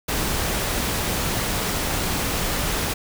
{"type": "noise", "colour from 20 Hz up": "pink", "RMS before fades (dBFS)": -24, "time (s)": [0.08, 2.94], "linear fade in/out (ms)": 10, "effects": []}